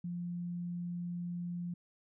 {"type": "tone", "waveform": "sine", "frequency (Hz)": 174.61, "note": "F3", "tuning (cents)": 0, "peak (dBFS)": -36, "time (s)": [0.04, 1.74], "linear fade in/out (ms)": 5, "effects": []}